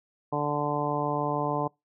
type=harmonic tone; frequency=146.83 Hz; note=D3; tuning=in tune; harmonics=1 / 2 / 3 / 4 / 5 / 6 / 7; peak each=-33 / -33 / -33 / -33 / -33 / -33 / -33 dBFS; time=0.32-1.68 s; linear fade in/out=10 ms; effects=noise-tail reverb RT60 0.2 s tail -25 dB re dry